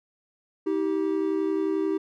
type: tone pair together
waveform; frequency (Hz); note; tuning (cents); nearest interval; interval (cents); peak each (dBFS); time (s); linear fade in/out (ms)
triangle; 318 / 389.3; D#4 / G4; +38 / -12; major third; 350; -24 / -24; 0.66-1.98; 10
effects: none